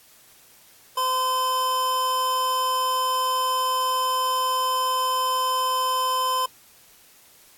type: tone pair together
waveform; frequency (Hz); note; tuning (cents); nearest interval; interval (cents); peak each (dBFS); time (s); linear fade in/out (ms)
square; 513 / 1026; C5 / C6; -34 / -34; octave; 1200; -33 / -22; 0.97-6.46; 5
effects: white hiss -53 dBFS RMS until 7.57 s + AAC 64 kbps